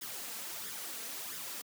white noise with flanger, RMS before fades -42 dBFS, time 0.01-1.62 s, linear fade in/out 10 ms, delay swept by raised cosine 0.57 to 4.47 ms, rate 1.5 Hz, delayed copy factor +0.6, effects high-pass 150 Hz 12 dB/octave

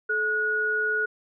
sine tone pair together, 431.9 / 1454.8 Hz, A4 / F#6, -32 / -30 cents, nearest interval octave + major sixth, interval 2102 cents, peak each -30 / -23 dBFS, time 0.09-1.06 s, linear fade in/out 10 ms, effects none

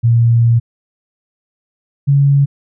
sine tone pair in turn, 116.9 / 140.35 Hz, A#2 / C#3, +5 / +22 cents, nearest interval minor third, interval 317 cents, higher second, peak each -7 dBFS, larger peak neither, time 0.03-0.6 / 2.07-2.46 s, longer first, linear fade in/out 20 ms, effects none

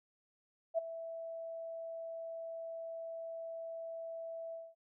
sine tone with ADSR envelope, 659.3 Hz, E5, in tune, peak -27 dBFS, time 0.74-4.75 s, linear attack 42 ms, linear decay 11 ms, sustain -14 dB, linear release 220 ms, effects none

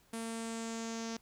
sawtooth tone with low-pass filter sweep, 227.4 Hz, A#3, 43 cents flat, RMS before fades -40 dBFS, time 0.13-1.17 s, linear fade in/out 5 ms, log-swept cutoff 9900 to 5800 Hz, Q 3.9, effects pink hiss -67 dBFS RMS until 1.21 s

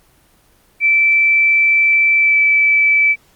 sine tone with pitch glide, 2327 to 2311 Hz, D7 to D7, -17 to -28 cents, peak -9 dBFS, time 0.8-3.16 s, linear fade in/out 50 ms, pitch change -11 cents, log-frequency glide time 2.18-2.37 s, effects pink hiss -53 dBFS RMS until 3.35 s + Opus 24 kbps

